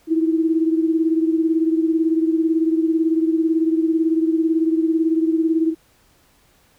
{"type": "beating tone pair", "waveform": "sine", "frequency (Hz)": [321.2, 339.2], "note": ["E4", "E4"], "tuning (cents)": [-45, 50], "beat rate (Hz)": 18, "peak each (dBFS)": [-16, -22], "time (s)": [0.07, 5.75], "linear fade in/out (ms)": 50, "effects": ["pink hiss -57 dBFS RMS until 6.78 s"]}